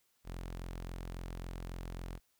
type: tone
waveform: sawtooth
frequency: 43.65 Hz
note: F1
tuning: in tune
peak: -37 dBFS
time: 0.24-2.2 s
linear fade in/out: 50 ms
effects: white hiss -75 dBFS RMS until 2.39 s